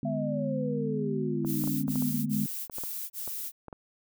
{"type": "chord", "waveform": "sine", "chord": "G# diminished", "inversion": "second", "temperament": "just", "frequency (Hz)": [149.51, 207.7, 249.2], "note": ["D3", "G#3", "B3"], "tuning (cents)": [31, 0, 16], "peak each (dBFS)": -33, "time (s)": [0.03, 2.46], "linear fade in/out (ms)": 2}
{"type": "exponential sweep", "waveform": "sine", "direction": "down", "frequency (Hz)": [678, 202], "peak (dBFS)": -32, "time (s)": [0.05, 2.44], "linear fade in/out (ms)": 5}
{"type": "clicks", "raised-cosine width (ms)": 1, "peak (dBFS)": -27, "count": 12, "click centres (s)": [1.448, 1.639, 1.676, 1.881, 1.957, 2.023, 2.698, 2.784, 2.837, 3.277, 3.683, 3.728]}
{"type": "noise bursts", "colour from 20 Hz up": "violet", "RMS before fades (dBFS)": -36, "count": 5, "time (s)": [1.45, 3.52], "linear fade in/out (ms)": 50, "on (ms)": 390, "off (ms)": 30}
{"effects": []}